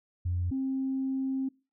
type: tone pair in turn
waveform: sine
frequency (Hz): 88.5 / 265.9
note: F2 / C4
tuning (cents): +23 / +28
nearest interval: octave + perfect fifth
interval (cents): 1905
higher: second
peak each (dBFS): -26 / -27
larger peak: first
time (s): 0.25-0.51 / 0.51-1.49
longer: second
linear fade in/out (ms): 10
effects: noise-tail reverb RT60 0.3 s tail -23 dB re dry + tanh soft clip ceiling -22 dBFS